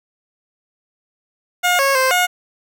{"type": "tone with pitch steps", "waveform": "15% pulse", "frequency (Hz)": [715, 548, 522, 720], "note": ["F5", "C#5", "C5", "F#5"], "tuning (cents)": [41, -20, -4, -47], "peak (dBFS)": -7, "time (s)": [1.63, 2.27], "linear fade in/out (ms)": 20, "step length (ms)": 160, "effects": []}